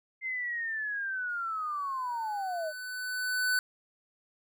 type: linear sweep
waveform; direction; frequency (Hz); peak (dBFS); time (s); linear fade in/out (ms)
sine; down; 2093 to 599; -31; 0.21-2.73; 50
type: tone with exponential growth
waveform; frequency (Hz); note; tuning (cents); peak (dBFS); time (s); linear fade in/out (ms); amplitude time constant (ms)
square; 1500; F#6; +23; -25; 1.29-3.59; 1; 500
effects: none